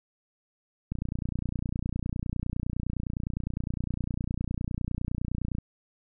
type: click train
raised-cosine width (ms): 5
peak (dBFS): -18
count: 140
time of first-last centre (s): 0.92-5.584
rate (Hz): 29.8
effects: none